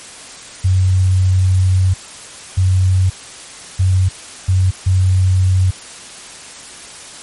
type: tone bursts at uneven times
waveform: sine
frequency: 93.3 Hz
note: F#2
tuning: 15 cents sharp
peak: -9 dBFS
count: 5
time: 0.64-1.94 / 2.57-3.1 / 3.79-4.09 / 4.48-4.71 / 4.86-5.71 s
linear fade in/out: 10 ms
effects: white hiss -34 dBFS RMS until 7.22 s + MP3 48 kbps